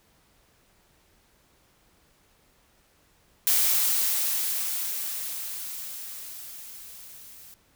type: noise with level ramp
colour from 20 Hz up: blue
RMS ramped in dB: -21 to -48 dBFS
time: 3.47-7.54 s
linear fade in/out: 0 ms
effects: pink hiss -63 dBFS RMS until 7.75 s